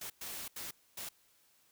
white noise bursts at uneven times, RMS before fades -43 dBFS, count 4, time 0.01-0.1 / 0.21-0.48 / 0.56-0.71 / 0.97-1.09 s, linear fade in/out 5 ms, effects white hiss -69 dBFS RMS until 1.71 s

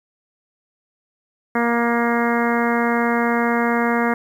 harmonic tone, 235.6 Hz, A#3, 19 cents sharp, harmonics 1 / 2 / 3 / 4 / 5 / 6 / 7 / 8 / 9, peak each -20 / -23 / -25 / -26 / -27 / -28 / -28 / -29 / -30 dBFS, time 1.55-4.14 s, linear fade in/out 5 ms, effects 8-bit

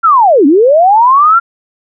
sine linear two-way sweep, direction down then up, 1396.9 to 261.6 to 1396.9 Hz, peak -3 dBFS, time 0.03-1.4 s, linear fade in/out 20 ms, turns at 0.46 s, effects none

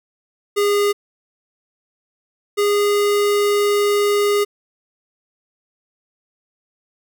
square tone pair in turn, 408.6 / 410.2 Hz, G#4 / G#4, -28 / -21 cents, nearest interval unison, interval 7 cents, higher second, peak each -15 dBFS, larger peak neither, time 0.56-0.93 / 2.57-4.45 s, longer second, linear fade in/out 20 ms, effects none

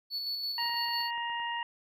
triangle tone with tremolo, 4435 Hz, C#8, in tune, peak -30 dBFS, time 0.1-1.11 s, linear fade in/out 50 ms, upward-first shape square, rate 6 Hz, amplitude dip 30%
harmonic tone, 941 Hz, A#5, 16 cents sharp, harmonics 1 / 2 / 3, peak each -34 / -37 / -39 dBFS, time 0.58-1.63 s, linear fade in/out 2 ms
clicks, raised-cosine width 0.5 ms, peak -38 dBFS, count 9, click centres 0.626 / 0.658 / 0.697 / 0.744 / 0.885 / 1.005 / 1.178 / 1.299 / 1.4 s
effects none

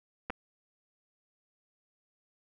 clicks, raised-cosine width 0.5 ms, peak -21 dBFS, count 2, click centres 0.299 / 0.303 s, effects none

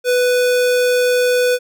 square tone, 495.6 Hz, B4, 6 cents sharp, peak -13 dBFS, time 0.04-1.59 s, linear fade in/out 50 ms, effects none

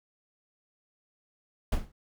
brown noise with exponential decay, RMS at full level -20 dBFS, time 1.72-1.92 s, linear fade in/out 5 ms, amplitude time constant 42 ms, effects none

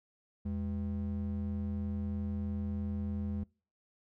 triangle ring-modulated tone, 144.7 Hz, D3, 25 cents flat, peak -28 dBFS, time 0.45-3.44 s, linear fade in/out 10 ms, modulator 61.5 Hz, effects noise-tail reverb RT60 0.4 s tail -26 dB re dry

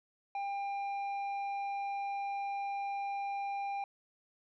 square tone with low-pass filter, 798 Hz, G5, 31 cents sharp, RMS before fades -37 dBFS, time 0.35-3.84 s, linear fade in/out 2 ms, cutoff 1800 Hz, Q 1.4, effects none

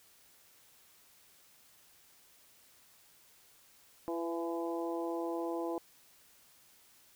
harmonic tone with a mistuned harmonic, 168.4 Hz, E3, 37 cents sharp, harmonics 2 / 3 / 4 / 5 / 6, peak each -36 / -40 / -42 / -44 / -46 dBFS, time 4.08-5.78 s, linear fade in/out 0 ms, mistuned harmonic 3, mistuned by -24 cents, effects white hiss -63 dBFS RMS until 7.15 s

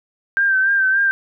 sine tone with vibrato, 1568 Hz, G6, in tune, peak -13 dBFS, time 0.37-1.11 s, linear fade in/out 0 ms, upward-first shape sine, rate 3.5 Hz, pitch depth 44 cents each way, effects none

